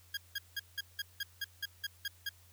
20% pulse tone bursts, 1632 Hz, G#6, 31 cents flat, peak -30 dBFS, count 11, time 0.14-2.292 s, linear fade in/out 5 ms, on 32 ms, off 180 ms, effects added 88 Hz sine -61 dBFS peak until 2.52 s + white hiss -64 dBFS RMS until 2.52 s

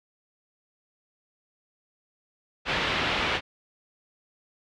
white low-pass noise, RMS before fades -27 dBFS, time 2.65-3.41 s, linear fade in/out 50 ms, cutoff 3300 Hz, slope 24 dB/octave, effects none

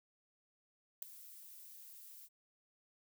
violet noise with ADSR envelope, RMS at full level -35 dBFS, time 1.02-2.29 s, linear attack 5 ms, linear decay 4 ms, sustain -20 dB, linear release 45 ms, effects none

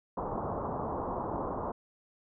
white low-pass noise, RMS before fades -35 dBFS, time 0.17-1.72 s, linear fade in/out 5 ms, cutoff 1100 Hz, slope 48 dB/octave, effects none

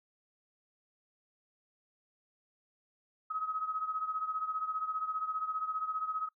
sine beating tone pair, 1269 / 1284 Hz, D#6 / E6, +34 / -46 cents, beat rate 15 Hz, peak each -34 / -39 dBFS, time 3.3-6.29 s, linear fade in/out 10 ms, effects noise-tail reverb RT60 0.1 s tail -21 dB re dry

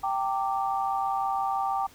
sine chord, G minor, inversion none, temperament equal with one note detuned, 784 / 910 / 1174.7 Hz, G5 / Bb5 / D6, 0 / -42 / 0 cents, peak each -27 / -32 / -31 dBFS, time 0.03-1.87 s, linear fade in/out 10 ms, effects pink hiss -54 dBFS RMS until 1.94 s

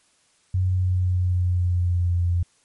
sine tone with pitch glide, 92.5 to 87.31 Hz, F#2 to F2, 0 to 0 cents, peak -18 dBFS, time 0.54-2.43 s, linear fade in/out 5 ms, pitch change -100 cents, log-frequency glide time 0.65-2.22 s, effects white hiss -62 dBFS RMS until 2.64 s + MP3 48 kbps

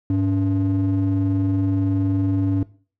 triangle ring-modulated tone, 192.7 Hz, G3, 29 cents flat, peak -11 dBFS, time 0.1-2.63 s, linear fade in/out 2 ms, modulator 91 Hz, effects noise-tail reverb RT60 0.4 s tail -21 dB re dry + tanh soft clip ceiling -11 dBFS

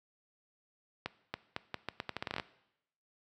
accelerating click train, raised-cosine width 0.3 ms, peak -19 dBFS, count 15, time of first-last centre 1.06-2.398 s, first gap 280 ms, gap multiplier 0.8, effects noise-tail reverb RT60 0.8 s tail -18 dB re dry + high-pass 80 Hz 12 dB/octave

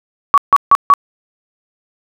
sine tone bursts, 1129 Hz, C#6, 31 cents sharp, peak -3 dBFS, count 4, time 0.34-0.938 s, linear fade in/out 0 ms, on 37 ms, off 150 ms, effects none

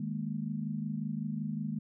sine chord, D# suspended fourth, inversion none, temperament equal, 155.56 / 207.7 / 233.1 Hz, D#3 / G#3 / A#3, 0 / 0 / 0 cents, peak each -37 / -36 / -38 dBFS, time 0-1.79 s, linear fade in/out 5 ms, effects none

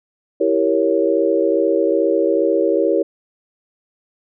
sine chord, E diminished seventh, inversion none, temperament equal, 329.6 / 392 / 466.2 / 554.4 Hz, E4 / G4 / Bb4 / Db5, 0 / 0 / 0 / 0 cents, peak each -19 dBFS, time 0.4-3.03 s, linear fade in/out 10 ms, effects none

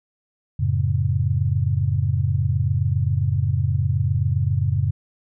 sine tone cluster, 89.8 / 109.1 / 136.9 Hz, F2 / A2 / C#3, +49 / -14 / -21 cents, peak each -22 dBFS, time 0.59-4.91 s, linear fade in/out 10 ms, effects none

